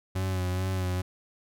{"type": "tone with vibrato", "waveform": "40% pulse", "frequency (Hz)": 92.7, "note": "F#2", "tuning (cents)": 4, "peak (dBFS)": -26, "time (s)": [0.15, 1.02], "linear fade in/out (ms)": 10, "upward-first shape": "sine", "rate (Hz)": 2.3, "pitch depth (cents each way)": 36, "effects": []}